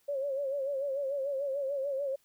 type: tone with vibrato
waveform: sine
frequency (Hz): 552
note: C#5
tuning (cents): -7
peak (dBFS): -30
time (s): 0.08-2.16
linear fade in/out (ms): 10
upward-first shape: sine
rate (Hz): 6.8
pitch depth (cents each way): 77
effects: white hiss -70 dBFS RMS until 2.24 s